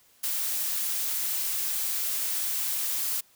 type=noise; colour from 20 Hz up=blue; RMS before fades=-29 dBFS; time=0.23-3.21 s; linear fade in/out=10 ms; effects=white hiss -61 dBFS RMS until 3.35 s